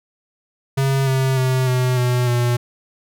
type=tone with pitch steps; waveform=square; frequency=135.6 / 132.58 / 129.63 / 126.74 / 123.92 / 121.16 Hz; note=C#3 / C3 / C3 / B2 / B2 / B2; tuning=-38 / +23 / -16 / +45 / +6 / -33 cents; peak=-16 dBFS; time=0.77-2.57 s; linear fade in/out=10 ms; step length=300 ms; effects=none